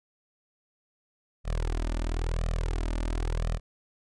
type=tone with flanger; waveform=sawtooth; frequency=40.59 Hz; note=E1; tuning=26 cents flat; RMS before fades=-29 dBFS; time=1.44-3.6 s; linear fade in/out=50 ms; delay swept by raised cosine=1.6 to 3.4 ms; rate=0.97 Hz; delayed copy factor=+0.95; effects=resampled to 22050 Hz